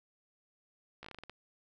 slowing click train, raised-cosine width 0.3 ms, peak -30 dBFS, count 9, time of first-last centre 1.03-1.296 s, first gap 15 ms, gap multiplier 1.22, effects none

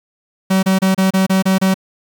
45% pulse tone bursts, 190 Hz, F#3, 46 cents sharp, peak -11 dBFS, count 8, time 0.5-1.743 s, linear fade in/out 10 ms, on 130 ms, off 29 ms, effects 7-bit

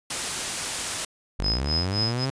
white noise, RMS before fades -28 dBFS, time 0.1-1.05 s, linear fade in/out 5 ms
sawtooth linear sweep, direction up, 43.72 to 137.2 Hz, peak -21 dBFS, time 1.39-2.3 s, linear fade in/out 0 ms
sine tone with tremolo, 5070 Hz, D#8, 32 cents sharp, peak -22 dBFS, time 1.43-2.26 s, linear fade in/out 20 ms, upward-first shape sine, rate 3.8 Hz, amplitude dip 100%
effects resampled to 22050 Hz

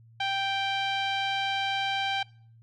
sawtooth tone with low-pass filter, 784 Hz, G5, in tune, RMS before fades -29 dBFS, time 0.2-2.23 s, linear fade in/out 5 ms, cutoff 3400 Hz, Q 2.7, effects noise-tail reverb RT60 0.5 s tail -23 dB re dry + added 114 Hz sine -52 dBFS peak until 2.62 s

